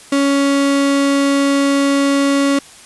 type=tone; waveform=35% pulse; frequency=278.9 Hz; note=C#4; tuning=11 cents sharp; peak=-10 dBFS; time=0.12-2.59 s; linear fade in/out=5 ms; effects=white hiss -40 dBFS RMS until 2.85 s + resampled to 24000 Hz